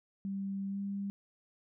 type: tone with pitch glide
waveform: sine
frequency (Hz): 196 to 198.97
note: G3 to G3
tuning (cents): 0 to +26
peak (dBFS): -34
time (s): 0.25-1.1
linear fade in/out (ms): 0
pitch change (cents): +26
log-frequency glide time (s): 0.68-0.79
effects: none